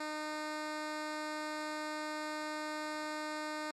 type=tone; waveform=10% pulse; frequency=305.5 Hz; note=D#4; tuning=32 cents flat; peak=-29 dBFS; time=0-3.71 s; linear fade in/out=5 ms; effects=low-pass 8000 Hz 12 dB/octave + MP3 96 kbps